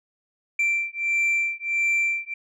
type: beating tone pair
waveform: sine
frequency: 2349 / 2350.5 Hz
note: D7 / D7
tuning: 0 / +1 cents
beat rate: 1.5 Hz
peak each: -22 dBFS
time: 0.59-2.34 s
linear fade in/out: 5 ms
effects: tanh soft clip ceiling -18 dBFS